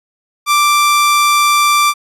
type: tone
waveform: sawtooth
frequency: 1176 Hz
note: D6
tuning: 2 cents sharp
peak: -5 dBFS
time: 0.46-1.94 s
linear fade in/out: 50 ms
effects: resampled to 32000 Hz